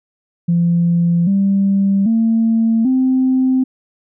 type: tone with pitch steps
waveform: sine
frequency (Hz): 171.2 / 196.66 / 225.9 / 259.5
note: F3 / G3 / A3 / C4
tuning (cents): -34 / +6 / +46 / -14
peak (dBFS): -10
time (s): 0.48-3.64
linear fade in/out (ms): 10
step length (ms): 790
effects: tanh soft clip ceiling -6 dBFS